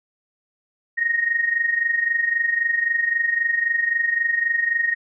sine tone with amplitude modulation, 1864.7 Hz, A#6, in tune, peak -15 dBFS, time 0.97-4.95 s, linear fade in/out 20 ms, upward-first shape sine, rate 23.8 Hz, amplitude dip 70%, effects none

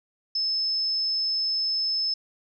sine tone, 5230 Hz, E8, 15 cents flat, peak -23 dBFS, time 0.35-2.14 s, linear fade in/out 5 ms, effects none

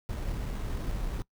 brown noise with sample-and-hold, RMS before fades -33 dBFS, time 0.09-1.22 s, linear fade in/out 0 ms, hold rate 4900 Hz, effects noise-tail reverb RT60 0.1 s tail -21 dB re dry

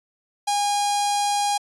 sawtooth tone with notch filter, 816 Hz, G#5, 31 cents flat, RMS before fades -22 dBFS, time 0.47-1.58 s, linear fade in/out 10 ms, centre 1800 Hz, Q 0.66, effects resampled to 24000 Hz

